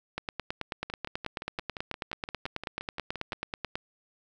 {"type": "two click trains", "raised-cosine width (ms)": 0.3, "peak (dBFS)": [-16, -21], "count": [34, 15], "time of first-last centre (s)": [[0.18, 3.755], [0.9, 3.331]], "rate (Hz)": [9.23, 5.76], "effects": []}